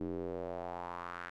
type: tone with band-pass filter sweep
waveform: square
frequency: 43.65 Hz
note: F1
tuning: in tune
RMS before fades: -41 dBFS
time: 0-1.3 s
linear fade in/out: 10 ms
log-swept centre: 310 to 1600 Hz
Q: 3
effects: none